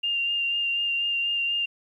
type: tone with vibrato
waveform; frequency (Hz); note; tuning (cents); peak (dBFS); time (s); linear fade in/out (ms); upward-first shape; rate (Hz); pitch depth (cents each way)
sine; 2794; F7; 0; -23; 0.03-1.66; 10; sine; 4.1; 17
effects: 10-bit